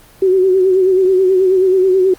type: tone with vibrato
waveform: sine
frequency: 375.4 Hz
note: F#4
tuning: 25 cents sharp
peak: -8 dBFS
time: 0.22-2.14 s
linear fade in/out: 5 ms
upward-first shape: sine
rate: 9.3 Hz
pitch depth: 52 cents each way
effects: pink hiss -44 dBFS RMS until 2.18 s + Opus 24 kbps